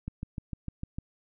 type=click train; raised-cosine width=5 ms; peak=-22 dBFS; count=7; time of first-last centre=0.08-0.985 s; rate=6.63 Hz; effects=none

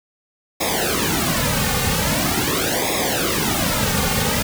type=noise with flanger; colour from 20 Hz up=pink; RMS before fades=-20 dBFS; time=0.6-4.43 s; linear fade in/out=10 ms; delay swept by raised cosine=0.67 to 3.07 ms; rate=0.43 Hz; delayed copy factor=-0.95; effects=none

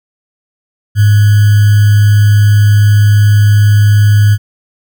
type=tone with sample-and-hold; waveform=sine; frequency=103.83 Hz; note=G#2; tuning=in tune; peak=-3 dBFS; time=0.95-4.38 s; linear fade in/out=50 ms; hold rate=1575 Hz; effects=none

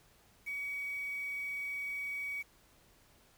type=tone with quantisation; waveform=sine; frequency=2262 Hz; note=C#7; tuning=34 cents sharp; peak=-36 dBFS; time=0.46-2.43 s; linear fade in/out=20 ms; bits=9; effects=pink hiss -65 dBFS RMS until 3.37 s

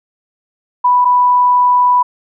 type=tone pair in turn; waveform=sine; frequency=987.8 / 987.8 Hz; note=B5 / B5; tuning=0 / 0 cents; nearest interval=unison; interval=0 cents; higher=neither; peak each=-7 dBFS; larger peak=neither; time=0.84-1.05 / 1.05-2.03 s; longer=second; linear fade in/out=10 ms; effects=none

